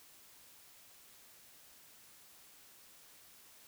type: silence
effects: white hiss -60 dBFS RMS until 3.67 s